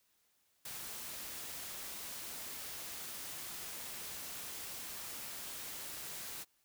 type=noise with ADSR envelope; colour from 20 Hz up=white; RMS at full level=-43 dBFS; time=0.65-6.45 s; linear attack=6 ms; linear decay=4 ms; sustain=-2 dB; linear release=30 ms; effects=white hiss -75 dBFS RMS until 6.64 s